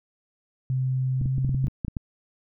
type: tone with pitch glide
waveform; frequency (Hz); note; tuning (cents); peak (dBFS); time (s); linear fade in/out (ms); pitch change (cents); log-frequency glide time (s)
sine; 130 to 132.12; C3 to C3; -11 to +17; -22; 0.7-1.67; 0; +28; 1.17-1.37
type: clicks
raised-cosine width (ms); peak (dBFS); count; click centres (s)
5; -16; 11; 1.214 / 1.258 / 1.382 / 1.447 / 1.493 / 1.546 / 1.643 / 1.681 / 1.848 / 1.882 / 1.968
effects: none